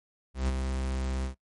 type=tone with ADSR envelope; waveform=45% pulse; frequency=65.4 Hz; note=C2; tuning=in tune; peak=-24 dBFS; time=0.34-1.35 s; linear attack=140 ms; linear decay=29 ms; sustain=-5 dB; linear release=110 ms; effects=noise-tail reverb RT60 0.1 s tail -18 dB re dry + MP3 48 kbps